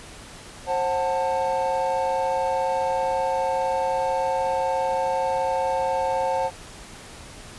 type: chord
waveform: triangle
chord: F# diminished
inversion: second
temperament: just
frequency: 532.8 / 740 / 888 Hz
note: C5 / F#5 / A5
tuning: +31 / 0 / +16 cents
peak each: -23 / -26 / -23 dBFS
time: 0.66-6.51 s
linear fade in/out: 50 ms
effects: pink hiss -42 dBFS RMS until 7.58 s + resampled to 24000 Hz